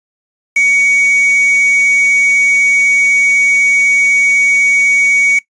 triangle tone with quantisation, 2246 Hz, C#7, 22 cents sharp, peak -6 dBFS, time 0.56-5.39 s, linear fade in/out 5 ms, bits 4, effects noise-tail reverb RT60 0.1 s tail -18 dB re dry + resampled to 22050 Hz

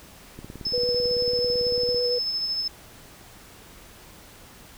click train, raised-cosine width 3 ms, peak -25 dBFS, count 29, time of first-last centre 0.39-1.946 s, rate 18 Hz
sine tone with tremolo, 5230 Hz, E8, 15 cents flat, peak -23 dBFS, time 0.65-2.68 s, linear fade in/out 5 ms, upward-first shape sine, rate 13 Hz, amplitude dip 35%
sine tone with vibrato, 487.8 Hz, B4, 21 cents flat, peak -23 dBFS, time 0.73-2.19 s, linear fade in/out 10 ms, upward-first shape square, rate 8.7 Hz, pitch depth 11 cents each way
effects pink hiss -48 dBFS RMS until 4.77 s

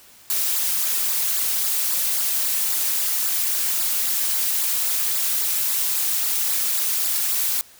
blue noise with flanger, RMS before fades -22 dBFS, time 0.3-7.61 s, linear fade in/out 0 ms, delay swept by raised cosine 0.32 to 5.42 ms, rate 3.7 Hz, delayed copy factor -0.85, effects white hiss -49 dBFS RMS until 7.79 s

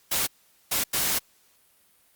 white noise bursts at uneven times, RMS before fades -25 dBFS, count 3, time 0.11-0.27 / 0.71-0.84 / 0.93-1.19 s, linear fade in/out 10 ms, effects white hiss -62 dBFS RMS until 2.15 s + Opus 48 kbps

